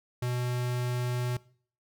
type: tone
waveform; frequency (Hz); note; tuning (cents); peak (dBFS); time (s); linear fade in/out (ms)
square; 123.47; B2; 0; -29; 0.22-1.37; 5
effects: noise-tail reverb RT60 0.5 s tail -21 dB re dry